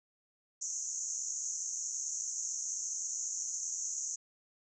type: band-pass noise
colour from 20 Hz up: pink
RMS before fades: -38 dBFS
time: 0.61-4.16 s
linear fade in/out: 10 ms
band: 6100 to 7000 Hz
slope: 96 dB/octave
effects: none